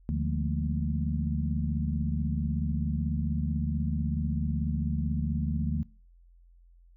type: tone cluster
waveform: sine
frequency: 76 / 149.8 / 174.3 / 212.3 / 228.4 Hz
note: D#2 / D3 / F3 / G#3 / A#3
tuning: -40 / +35 / -3 / +38 / -35 cents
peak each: -30 / -32 / -35 / -36 / -34 dBFS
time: 0.09-5.83 s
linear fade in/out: 0 ms
effects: noise-tail reverb RT60 0.4 s tail -23 dB re dry + added 43 Hz sine -54 dBFS peak until 6.96 s